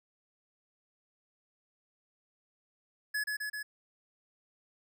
square tone with echo, 1700 Hz, G#6, 40 cents sharp, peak -31 dBFS, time 3.14-3.24 s, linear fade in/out 10 ms, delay 130 ms, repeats 3, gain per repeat -2 dB, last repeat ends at 3.63 s, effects none

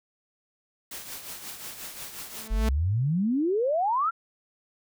white noise with tremolo, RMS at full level -37 dBFS, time 0.91-2.48 s, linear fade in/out 5 ms, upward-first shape triangle, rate 5.6 Hz, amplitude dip 60%
sawtooth tone with exponential growth, 220 Hz, A3, in tune, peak -21 dBFS, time 2.23-2.69 s, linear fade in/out 5 ms, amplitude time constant 98 ms
sine exponential sweep, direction up, 41.36 to 1396.9 Hz, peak -22 dBFS, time 2.5-4.11 s, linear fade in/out 20 ms
effects none

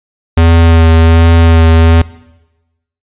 square tone with vibrato, 82.41 Hz, E2, in tune, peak -4 dBFS, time 0.37-2.02 s, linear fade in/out 5 ms, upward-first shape sine, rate 1.3 Hz, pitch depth 18 cents each way, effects noise-tail reverb RT60 1.0 s tail -20 dB re dry + resampled to 8000 Hz

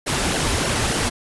pink noise with flanger, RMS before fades -21 dBFS, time 0.06-1.1 s, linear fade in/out 20 ms, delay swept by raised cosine 0.81 to 6.41 ms, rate 3.4 Hz, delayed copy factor -0.75, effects resampled to 24000 Hz

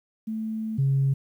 sine tone pair in turn, 220 / 136.53 Hz, A3 / C#3, 0 / -26 cents, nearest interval minor sixth, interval 826 cents, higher first, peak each -27 / -18 dBFS, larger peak second, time 0.27-0.78 / 0.78-1.14 s, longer first, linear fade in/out 10 ms, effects tanh soft clip ceiling -15 dBFS + 10-bit

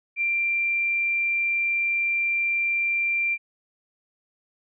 sine tone, 2367 Hz, D7, 13 cents sharp, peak -21 dBFS, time 0.16-3.38 s, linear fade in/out 50 ms, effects none

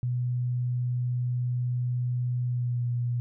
sine tone with pitch glide, 123.47 to 121.07 Hz, B2 to B2, 0 to -34 cents, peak -25 dBFS, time 0.03-3.2 s, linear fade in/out 0 ms, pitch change -34 cents, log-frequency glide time 2.45-2.85 s, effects none

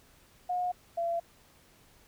sine tone pair in turn, 720 / 679.6 Hz, F#5 / F5, -47 / -47 cents, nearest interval minor second, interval 100 cents, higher first, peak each -28 dBFS, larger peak neither, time 0.49-0.72 / 0.97-1.2 s, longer neither, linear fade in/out 10 ms, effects pink hiss -61 dBFS RMS until 2.07 s

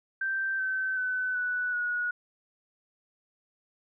sine tone with pitch steps, 1564 / 1536.2 / 1509 / 1482.2 / 1455.9 Hz, G6 / G6 / F#6 / F#6 / F#6, -4 / -35 / +34 / +3 / -28 cents, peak -27 dBFS, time 0.21-2.11 s, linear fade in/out 5 ms, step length 380 ms, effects none

